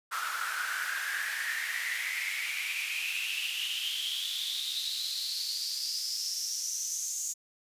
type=noise with high-pass filter sweep; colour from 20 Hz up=pink; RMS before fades=-34 dBFS; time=0.11-7.34 s; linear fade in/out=20 ms; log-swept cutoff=1300 to 6800 Hz; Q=8; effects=resampled to 32000 Hz